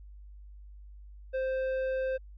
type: tone with tanh clipping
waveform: sine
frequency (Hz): 523.3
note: C5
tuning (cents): 0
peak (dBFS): -30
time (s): 1.33-2.18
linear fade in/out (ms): 20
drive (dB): 9
effects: added 50 Hz sine -46 dBFS peak until 2.37 s